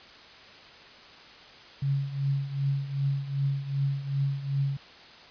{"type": "tone with tremolo", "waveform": "sine", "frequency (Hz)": 138.59, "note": "C#3", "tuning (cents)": 0, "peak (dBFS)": -22, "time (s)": [1.82, 4.77], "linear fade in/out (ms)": 5, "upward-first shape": "triangle", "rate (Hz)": 2.6, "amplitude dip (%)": 80, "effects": ["white hiss -49 dBFS RMS until 5.3 s", "resampled to 11025 Hz"]}